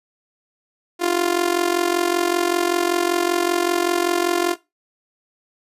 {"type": "tone with amplitude modulation", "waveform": "sawtooth", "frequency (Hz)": 349.2, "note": "F4", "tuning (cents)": 0, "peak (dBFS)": -10, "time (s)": [0.99, 4.56], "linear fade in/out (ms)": 50, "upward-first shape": "sine", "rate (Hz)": 45.2, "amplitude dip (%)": 80, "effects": ["noise-tail reverb RT60 0.2 s tail -17 dB re dry", "resampled to 32000 Hz"]}